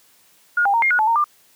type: tone with pitch steps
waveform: sine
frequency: 1430 / 801 / 925 / 2126 / 1456 / 867 / 921 / 1194 Hz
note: F6 / G5 / A#5 / C7 / F#6 / A5 / A#5 / D6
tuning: +41 / +37 / -14 / +27 / -28 / -26 / -21 / +28 cents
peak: -14 dBFS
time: 0.57-1.242 s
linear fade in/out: 5 ms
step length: 84 ms
effects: white hiss -55 dBFS RMS until 1.55 s + high-pass 100 Hz 12 dB/octave